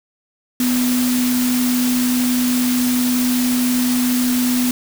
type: tone in noise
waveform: sine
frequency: 248.7 Hz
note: B3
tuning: 12 cents sharp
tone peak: -15 dBFS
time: 0.6-4.71 s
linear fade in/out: 2 ms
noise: white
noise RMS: -24 dBFS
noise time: 0.6-4.71 s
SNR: +6 dB
effects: none